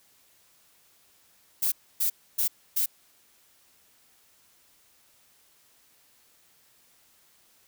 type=noise bursts; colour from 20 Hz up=violet; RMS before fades=-25 dBFS; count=4; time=1.62-2.86 s; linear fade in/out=10 ms; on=100 ms; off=280 ms; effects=white hiss -62 dBFS RMS until 7.67 s